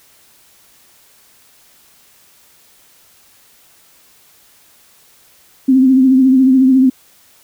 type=tone with vibrato; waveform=sine; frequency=261.6 Hz; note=C4; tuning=in tune; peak=-6 dBFS; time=5.68-6.9 s; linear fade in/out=10 ms; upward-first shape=triangle; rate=14 Hz; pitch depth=58 cents each way; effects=white hiss -49 dBFS RMS until 7.43 s